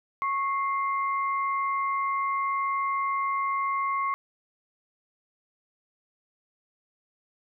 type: tone pair together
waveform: sine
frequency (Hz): 1099.8 / 2093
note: C#6 / C7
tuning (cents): -14 / 0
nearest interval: major seventh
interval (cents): 1114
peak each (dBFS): -25 / -34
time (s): 0.22-4.14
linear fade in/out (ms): 0
effects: none